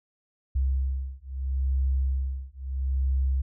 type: beating tone pair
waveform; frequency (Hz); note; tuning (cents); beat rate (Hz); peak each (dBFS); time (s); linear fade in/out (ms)
sine; 66 / 66.76; C2 / C2; +16 / +35; 0.76; -27; 0.55-3.42; 10
effects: none